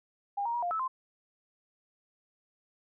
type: tone with pitch steps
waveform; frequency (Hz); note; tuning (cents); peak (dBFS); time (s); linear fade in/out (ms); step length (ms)
sine; 806 / 937 / 956 / 702 / 1307 / 1042; G5 / A#5 / A#5 / F5 / E6 / C6; +48 / +9 / +43 / +9 / -15 / -7; -29; 0.37-0.88; 10; 85
effects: none